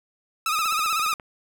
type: tone with vibrato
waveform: sawtooth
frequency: 1272 Hz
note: D#6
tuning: 38 cents sharp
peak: -18 dBFS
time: 0.46-1.14 s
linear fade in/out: 2 ms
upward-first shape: sine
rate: 16 Hz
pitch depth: 77 cents each way
type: click train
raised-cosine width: 0.5 ms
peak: -25 dBFS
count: 10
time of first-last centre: 0.59-1.198 s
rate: 14.8 Hz
effects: 9-bit